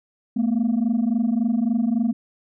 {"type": "tone pair together", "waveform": "sine", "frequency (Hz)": [219, 242.6], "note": ["A3", "B3"], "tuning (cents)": [-8, -31], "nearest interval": "major second", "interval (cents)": 177, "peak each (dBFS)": -19, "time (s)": [0.36, 2.13], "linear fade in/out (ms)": 10, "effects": ["tanh soft clip ceiling -15 dBFS"]}